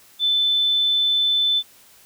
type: tone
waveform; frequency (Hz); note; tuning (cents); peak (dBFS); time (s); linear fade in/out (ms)
sine; 3520; A7; 0; -16; 0.19-1.63; 50
effects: white hiss -51 dBFS RMS until 2.05 s